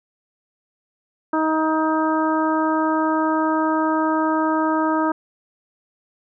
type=harmonic tone; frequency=315 Hz; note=D#4; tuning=21 cents sharp; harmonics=1 / 2 / 3 / 4 / 5; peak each=-20 / -25 / -23 / -25 / -30 dBFS; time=1.33-5.12 s; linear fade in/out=5 ms; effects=none

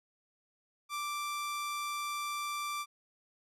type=tone; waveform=sawtooth; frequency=1174.7 Hz; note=D6; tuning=in tune; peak=-31 dBFS; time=0.89-2.86 s; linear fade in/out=50 ms; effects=resampled to 32000 Hz

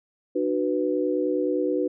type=chord; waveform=sine; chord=B minor; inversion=first; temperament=equal with one note detuned; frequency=300.4 / 370 / 493.9 Hz; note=D4 / F#4 / B4; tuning=+39 / 0 / 0 cents; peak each=-26 dBFS; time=0.35-1.88 s; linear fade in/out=10 ms; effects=none

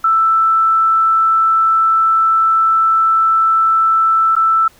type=tone with dropouts; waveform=sine; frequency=1324 Hz; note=E6; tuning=7 cents sharp; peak=-9 dBFS; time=0.04-4.68 s; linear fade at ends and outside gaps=5 ms; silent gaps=4.354-4.364 s; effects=pink hiss -48 dBFS RMS until 4.79 s

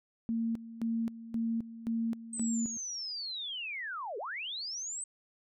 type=tone with tremolo; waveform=sine; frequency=228.4 Hz; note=A#3; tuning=35 cents flat; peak=-29 dBFS; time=0.29-2.77 s; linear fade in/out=0 ms; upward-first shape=square; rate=1.9 Hz; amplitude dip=80%
type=linear two-way sweep; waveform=sine; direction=down then up; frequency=8270 to 385.8 to 8270 Hz; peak=-36 dBFS; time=2.33-5.04 s; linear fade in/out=2 ms; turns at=4.18 s
effects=none

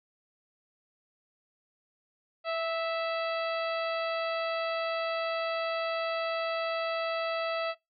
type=harmonic tone with a mistuned harmonic; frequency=659.3 Hz; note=E5; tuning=in tune; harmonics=1 / 2 / 3 / 4 / 5 / 6 / 7; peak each=-30 / -35 / -41 / -40 / -45 / -46 / -46 dBFS; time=2.44-7.75 s; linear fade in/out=50 ms; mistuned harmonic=2; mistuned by=-16 cents; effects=noise-tail reverb RT60 0.2 s tail -23 dB re dry

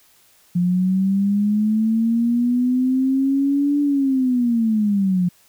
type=linear two-way sweep; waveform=sine; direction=up then down; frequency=174.61 to 290.4 to 174.61 Hz; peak=-15 dBFS; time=0.55-5.29 s; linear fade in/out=10 ms; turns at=3.81 s; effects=white hiss -55 dBFS RMS until 5.48 s

